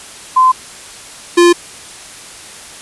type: tone pair in turn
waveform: sine / square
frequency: 1030 / 347.3 Hz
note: C6 / F4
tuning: -28 / -10 cents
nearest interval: octave + perfect fifth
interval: 1882 cents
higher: first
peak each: -5 dBFS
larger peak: neither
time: 0.36-0.52 / 1.37-1.53 s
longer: neither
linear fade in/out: 10 ms
effects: white hiss -33 dBFS RMS until 2.81 s + resampled to 24000 Hz